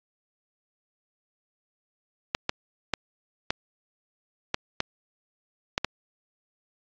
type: clicks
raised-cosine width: 0.2 ms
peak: -6 dBFS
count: 8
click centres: 2.349 / 2.494 / 2.937 / 3.505 / 4.544 / 4.804 / 5.779 / 5.846 s
effects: low-pass 5000 Hz 12 dB/octave + AAC 48 kbps